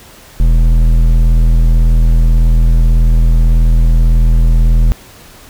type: tone with hard clipping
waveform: sine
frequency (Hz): 40.88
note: E1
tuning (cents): -14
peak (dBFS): -7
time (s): 0.4-4.92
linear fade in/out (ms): 0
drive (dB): 9
effects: pink hiss -38 dBFS RMS until 5.49 s